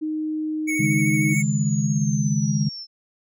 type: tone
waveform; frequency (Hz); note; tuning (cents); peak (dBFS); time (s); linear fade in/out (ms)
sine; 310; D#4; -6; -23; 0.01-1.35; 20
type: tone with vibrato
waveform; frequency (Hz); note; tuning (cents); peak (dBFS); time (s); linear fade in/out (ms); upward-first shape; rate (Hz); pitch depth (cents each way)
square; 2217; C#7; 0; -24; 0.67-1.43; 20; sine; 13; 21
type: chord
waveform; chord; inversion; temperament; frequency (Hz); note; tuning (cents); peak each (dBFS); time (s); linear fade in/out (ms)
sine; C# suspended second; none; equal; 138.59 / 155.56 / 207.7; C#3 / D#3 / G#3; 0 / 0 / 0; -23; 0.79-2.69; 10
type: linear sweep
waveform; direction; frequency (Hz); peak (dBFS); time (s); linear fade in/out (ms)
sine; down; 7330 to 5300; -32; 1.31-2.87; 50
effects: none